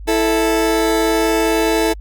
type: tone pair together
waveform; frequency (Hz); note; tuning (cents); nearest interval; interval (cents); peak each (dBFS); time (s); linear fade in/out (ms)
30% pulse; 329.6 / 439.6; E4 / A4; 0 / -2; perfect fourth; 498; -14; 0.07-1.94; 20
effects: added 50 Hz sine -29 dBFS peak until 2 s + Opus 48 kbps